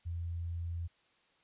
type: tone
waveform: sine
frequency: 85 Hz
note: F2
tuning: 46 cents flat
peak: -35 dBFS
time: 0.05-0.88 s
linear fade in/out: 20 ms
effects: white hiss -70 dBFS RMS until 1.43 s + resampled to 8000 Hz